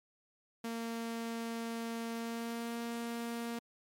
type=tone with pitch glide; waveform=sawtooth; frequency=230 to 233.8 Hz; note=A#3 to A#3; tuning=-23 to +5 cents; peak=-33 dBFS; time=0.64-3.59 s; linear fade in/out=5 ms; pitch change=+28 cents; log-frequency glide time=2.14-2.79 s; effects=MP3 64 kbps